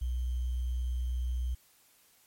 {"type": "tone with sample-and-hold", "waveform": "sine", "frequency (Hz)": 61.74, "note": "B1", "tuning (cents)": 0, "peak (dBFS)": -29, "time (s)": [0.01, 1.55], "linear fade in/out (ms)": 10, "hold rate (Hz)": 3150, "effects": ["white hiss -64 dBFS RMS until 2.26 s", "MP3 64 kbps"]}